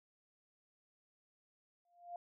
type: tone with exponential growth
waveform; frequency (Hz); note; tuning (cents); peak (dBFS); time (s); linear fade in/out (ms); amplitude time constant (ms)
sine; 698.5; F5; 0; -40; 1.85-2.16; 2; 67
effects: none